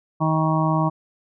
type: harmonic tone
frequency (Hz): 158.1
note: D#3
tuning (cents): +28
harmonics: 1 / 2 / 4 / 5 / 6 / 7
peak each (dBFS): -20 / -25 / -27 / -29 / -26 / -26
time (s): 0.2-0.9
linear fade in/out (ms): 20
effects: none